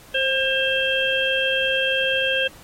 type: harmonic tone with a mistuned harmonic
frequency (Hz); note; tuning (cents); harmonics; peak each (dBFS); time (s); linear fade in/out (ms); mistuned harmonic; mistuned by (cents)
535; C5; +38; 1 / 3 / 5 / 6; -24 / -24 / -24 / -24; 0.14-2.48; 10; 1; -22
effects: pink hiss -47 dBFS RMS until 2.63 s + AAC 48 kbps